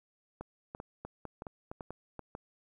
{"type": "clicks", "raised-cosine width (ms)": 1, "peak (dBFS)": -27, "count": 12, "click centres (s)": [0.41, 0.749, 0.801, 1.05, 1.253, 1.421, 1.468, 1.715, 1.808, 1.906, 2.193, 2.351], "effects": ["11-bit"]}